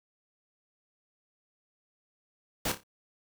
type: noise with echo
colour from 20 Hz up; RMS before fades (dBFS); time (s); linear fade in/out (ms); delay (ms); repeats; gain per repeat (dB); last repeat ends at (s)
pink; -30; 2.65-2.72; 5; 29; 4; -9; 2.836
effects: none